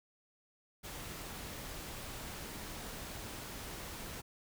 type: noise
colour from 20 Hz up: pink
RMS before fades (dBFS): -45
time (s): 0.83-4.22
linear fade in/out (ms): 20
effects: none